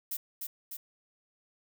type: noise with echo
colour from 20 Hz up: violet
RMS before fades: -35 dBFS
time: 0.11-0.17 s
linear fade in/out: 5 ms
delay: 300 ms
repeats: 2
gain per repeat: -3 dB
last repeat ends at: 0.77 s
effects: none